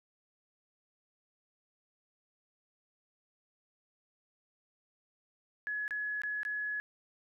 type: tone with dropouts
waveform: sine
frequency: 1693 Hz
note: G#6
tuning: 33 cents sharp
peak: -33 dBFS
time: 5.67-6.8 s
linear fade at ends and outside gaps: 0 ms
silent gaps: 5.879-5.908 / 6.218-6.235 / 6.432-6.451 s
effects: none